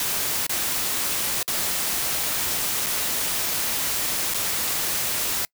white noise with dropouts, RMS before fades -25 dBFS, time 0-5.45 s, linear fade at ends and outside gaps 1 ms, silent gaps 0.467-0.494 / 1.429-1.478 / 2.862-2.866 / 4.338-4.344 s, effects noise-tail reverb RT60 0.1 s tail -26 dB re dry

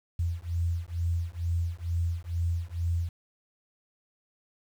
sine beating tone pair, 84 / 86.2 Hz, E2 / F2, +33 / -22 cents, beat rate 2.2 Hz, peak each -30 dBFS, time 0.19-3.09 s, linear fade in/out 5 ms, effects 9-bit

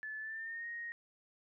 sine tone with pitch glide, 1735 to 1870.3 Hz, A6 to A#6, -25 to +5 cents, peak -40 dBFS, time 0.03-0.92 s, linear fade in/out 0 ms, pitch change +130 cents, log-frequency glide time 0.19-0.67 s, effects none

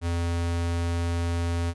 square tone, 85.3 Hz, F2, 40 cents flat, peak -25 dBFS, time 0.01-1.74 s, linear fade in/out 50 ms, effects resampled to 24000 Hz

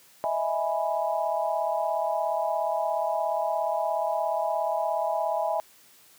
sine chord, E major seventh, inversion third, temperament equal, 622.3 / 659.3 / 830.6 / 987.8 Hz, D#5 / E5 / G#5 / B5, 0 / 0 / 0 / 0 cents, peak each -31 / -28 / -29 / -33 dBFS, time 0.24-5.6 s, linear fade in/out 0 ms, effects white hiss -56 dBFS RMS until 6.18 s + high-pass 100 Hz 12 dB/octave

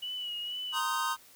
sine tone with vibrato, 2934 Hz, F#7, 15 cents flat, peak -34 dBFS, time 0.02-0.8 s, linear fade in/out 10 ms, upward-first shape sine, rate 2.1 Hz, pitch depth 38 cents each way
square chord, C minor seventh, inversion third, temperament equal with one note detuned, 932.3 / 1046.5 / 1244.5 / 1541.9 Hz, Bb5 / C6 / Eb6 / G6, 0 / 0 / 0 / -29 cents, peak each -36 / -35 / -34 / -38 dBFS, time 0.72-1.17 s, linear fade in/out 50 ms
effects white hiss -57 dBFS RMS until 1.35 s

